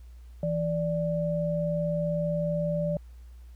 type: tone pair together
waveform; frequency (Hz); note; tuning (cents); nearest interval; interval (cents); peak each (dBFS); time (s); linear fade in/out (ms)
sine; 164.81 / 587.3; E3 / D5; 0 / 0; octave + minor seventh; 2200; -28; 0.43-2.97; 2
effects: added 60 Hz sine -44 dBFS peak until 3.55 s + pink hiss -66 dBFS RMS until 3.55 s